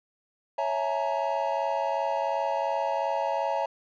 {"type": "chord", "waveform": "triangle", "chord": "A# half-diminished seventh", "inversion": "first", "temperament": "equal with one note detuned", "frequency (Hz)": [554.4, 659.3, 849.5, 932.3], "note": ["C#5", "E5", "G#5", "A#5"], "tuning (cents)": [0, 0, 39, 0], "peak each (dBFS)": -29, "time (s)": [0.58, 3.66], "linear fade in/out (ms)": 5, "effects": ["resampled to 16000 Hz"]}